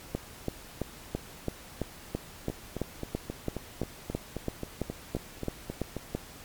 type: two click trains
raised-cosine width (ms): 2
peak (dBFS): -16 / -20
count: 19 / 14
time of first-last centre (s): 0.15-6.15 / 2.5-5.967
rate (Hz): 3 / 3.75
effects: pink hiss -48 dBFS RMS until 6.44 s + MP3 96 kbps